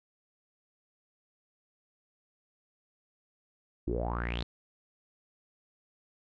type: tone with low-pass filter sweep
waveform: sawtooth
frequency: 58.7 Hz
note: A#1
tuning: 13 cents sharp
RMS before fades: -33 dBFS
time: 3.87-4.43 s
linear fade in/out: 5 ms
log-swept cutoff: 310 to 4200 Hz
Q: 8.6
effects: none